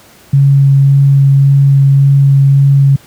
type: tone with vibrato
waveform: sine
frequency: 138.4 Hz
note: C#3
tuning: 2 cents flat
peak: -3 dBFS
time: 0.33-2.96 s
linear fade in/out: 5 ms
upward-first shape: sine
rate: 1.8 Hz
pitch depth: 8 cents each way
effects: pink hiss -41 dBFS RMS until 3.06 s + high-pass 80 Hz 12 dB/octave